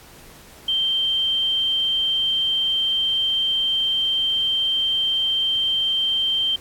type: tone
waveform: sine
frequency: 3138 Hz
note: G7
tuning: 1 cent sharp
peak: -18 dBFS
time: 0.68-6.56 s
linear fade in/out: 5 ms
effects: pink hiss -46 dBFS RMS until 6.6 s + AAC 64 kbps